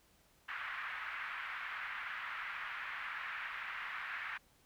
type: band-pass noise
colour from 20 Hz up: pink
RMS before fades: -43 dBFS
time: 0.48-4.38 s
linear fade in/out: 10 ms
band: 1300 to 2200 Hz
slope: 24 dB/octave
effects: pink hiss -69 dBFS RMS until 4.65 s